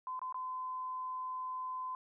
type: tone with dropouts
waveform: sine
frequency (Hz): 1023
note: C6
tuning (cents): -39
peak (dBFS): -37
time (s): 0.07-1.95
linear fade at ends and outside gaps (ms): 1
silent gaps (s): 0.193-0.216 / 0.325-0.344
effects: none